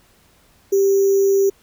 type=tone with sample-and-hold; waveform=sine; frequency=392 Hz; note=G4; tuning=in tune; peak=-12 dBFS; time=0.72-1.5 s; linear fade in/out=10 ms; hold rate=6300 Hz; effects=pink hiss -55 dBFS RMS until 1.62 s